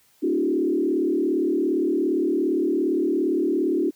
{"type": "tone with frequency modulation", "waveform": "sine", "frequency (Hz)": 329.6, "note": "E4", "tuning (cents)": 0, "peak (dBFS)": -19, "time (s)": [0.22, 3.91], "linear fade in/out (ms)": 20, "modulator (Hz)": 37.4, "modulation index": 1.6, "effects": ["white hiss -60 dBFS RMS until 3.95 s"]}